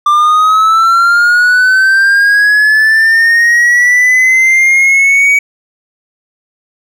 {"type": "linear sweep", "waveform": "triangle", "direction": "up", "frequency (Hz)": [1180, 2267], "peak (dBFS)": -3, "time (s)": [0.06, 5.39], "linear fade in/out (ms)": 5, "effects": []}